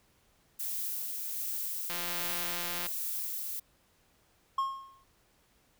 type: noise with tremolo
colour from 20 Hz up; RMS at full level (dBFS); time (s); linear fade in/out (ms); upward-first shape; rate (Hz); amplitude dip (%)
violet; -35; 0.59-3.6; 10; sine; 1.3; 25
type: click train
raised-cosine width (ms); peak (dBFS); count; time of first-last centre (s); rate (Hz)
0.2; -20; 169; 1.9-2.866; 174
type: tone with exponential decay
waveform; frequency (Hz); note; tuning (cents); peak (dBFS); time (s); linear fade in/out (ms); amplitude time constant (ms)
triangle; 1079; C#6; -47; -23; 4.58-5.04; 5; 100
effects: pink hiss -68 dBFS RMS until 5.79 s